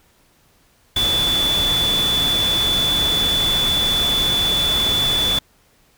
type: tone in noise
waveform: sine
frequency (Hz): 3467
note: A7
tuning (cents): -26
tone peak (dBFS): -16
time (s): 0.96-5.39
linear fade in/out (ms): 5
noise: pink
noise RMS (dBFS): -25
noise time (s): 0.96-5.39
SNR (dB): +6
effects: pink hiss -57 dBFS RMS until 5.97 s